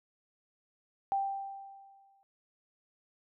sine tone with exponential decay, 786 Hz, G5, 4 cents sharp, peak -26 dBFS, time 1.12-2.23 s, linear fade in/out 0 ms, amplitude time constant 240 ms, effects none

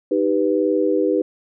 sine chord, Eb augmented, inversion none, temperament equal, 311.1 / 392 / 493.9 Hz, Eb4 / G4 / B4, 0 / 0 / 0 cents, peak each -20 dBFS, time 0.11-1.22 s, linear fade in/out 5 ms, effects none

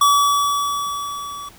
square tone with level ramp, 1143 Hz, D6, 47 cents flat, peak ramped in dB -11 to -31 dBFS, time 0.01-1.49 s, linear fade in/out 5 ms, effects pink hiss -46 dBFS RMS until 1.58 s

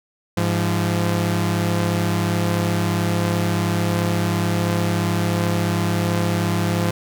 sawtooth tone pair together, 102.9 / 171.96 Hz, G#2 / F3, -16 / -27 cents, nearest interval major sixth, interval 889 cents, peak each -17 dBFS, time 0.37-6.91 s, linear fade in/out 5 ms, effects none

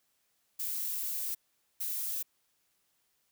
violet noise bursts at uneven times, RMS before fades -35 dBFS, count 2, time 0.59-1.35 / 1.8-2.23 s, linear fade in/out 10 ms, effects white hiss -75 dBFS RMS until 3.31 s

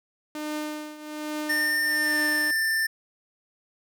sawtooth tone with tremolo, 303 Hz, D#4, 46 cents flat, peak -24 dBFS, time 0.35-2.51 s, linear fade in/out 2 ms, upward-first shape triangle, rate 1.2 Hz, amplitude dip 80%
square tone with pitch glide, 1811 to 1783 Hz, A6 to A6, +49 to +22 cents, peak -23 dBFS, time 1.49-2.87 s, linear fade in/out 10 ms, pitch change -27 cents, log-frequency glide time 1.78-2.36 s
effects none

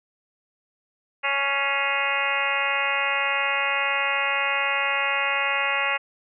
harmonic tone with a mistuned harmonic, 278.6 Hz, C#4, 9 cents sharp, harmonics 2 / 3 / 4 / 5 / 6 / 7 / 8 / 9 / 10, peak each -33 / -31 / -30 / -31 / -33 / -29 / -29 / -28 / -30 dBFS, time 1.23-5.98 s, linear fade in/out 20 ms, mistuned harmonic 8, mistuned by -60 cents, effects none

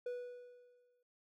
triangle tone with exponential decay, 490.8 Hz, B4, 11 cents flat, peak -35 dBFS, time 0.06-1.03 s, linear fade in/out 5 ms, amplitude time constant 210 ms, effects none

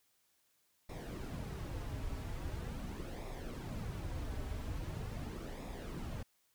brown noise with flanger, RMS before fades -42 dBFS, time 0.89-6.23 s, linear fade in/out 5 ms, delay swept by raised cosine 0.66 to 5.76 ms, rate 0.42 Hz, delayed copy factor -0.55, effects white hiss -75 dBFS RMS until 6.54 s

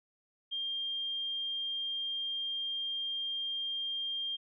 sine tone, 3200 Hz, G7, 35 cents sharp, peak -33 dBFS, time 0.51-4.37 s, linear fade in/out 20 ms, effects none

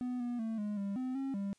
triangle tone with pitch steps, 248.8 / 241.9 / 223.5 / 208.3 / 199.1 / 256.2 / 270.2 / 198.7 Hz, B3 / B3 / A3 / G#3 / G3 / C4 / C#4 / G3, +13 / -36 / +27 / +5 / +27 / -36 / -44 / +24 cents, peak -32 dBFS, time 0.01-1.53 s, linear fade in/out 0 ms, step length 190 ms, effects white hiss -71 dBFS RMS until 1.58 s + resampled to 22050 Hz

